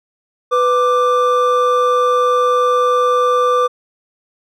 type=tone pair together; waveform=triangle; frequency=496.7 / 1180 Hz; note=B4 / D6; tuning=+10 / +8 cents; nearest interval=octave + minor third; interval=1498 cents; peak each=-12 dBFS; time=0.51-3.68 s; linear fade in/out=20 ms; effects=none